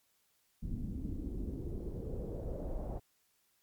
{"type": "noise with low-pass filter sweep", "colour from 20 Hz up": "brown", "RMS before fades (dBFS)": -39, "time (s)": [0.62, 3], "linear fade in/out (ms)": 20, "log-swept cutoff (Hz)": [220, 680], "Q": 3.1, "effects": ["white hiss -74 dBFS RMS until 3.62 s", "MP3 96 kbps"]}